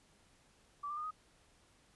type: tone with pitch steps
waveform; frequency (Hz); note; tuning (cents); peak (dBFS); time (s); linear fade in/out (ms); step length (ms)
sine; 1157 / 1188.2 / 1220.1 / 1253; D6 / D6 / D#6 / D#6; -26 / +20 / -34 / +12; -38; 0.83-1.11; 10; 70
effects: pink hiss -68 dBFS RMS until 1.95 s + resampled to 24000 Hz